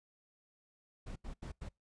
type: noise bursts at uneven times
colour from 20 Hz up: brown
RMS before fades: -44 dBFS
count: 4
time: 1.06-1.16 / 1.24-1.34 / 1.42-1.52 / 1.61-1.69 s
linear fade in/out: 10 ms
effects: noise-tail reverb RT60 0.2 s tail -25 dB re dry + resampled to 22050 Hz